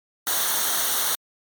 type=noise with comb filter; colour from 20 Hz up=white; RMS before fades=-23 dBFS; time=0.27-1.15 s; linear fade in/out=0 ms; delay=0.4 ms; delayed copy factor=-0.75; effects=MP3 96 kbps